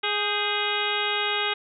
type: harmonic tone with a mistuned harmonic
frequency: 415.3 Hz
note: G#4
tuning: in tune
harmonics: 1 / 2 / 3 / 4 / 5 / 6 / 7 / 8 / 9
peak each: -32 / -32 / -32 / -32 / -32 / -32 / -32 / -32 / -32 dBFS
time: 0.03-1.54 s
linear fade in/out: 10 ms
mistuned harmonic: 4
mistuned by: -91 cents
effects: none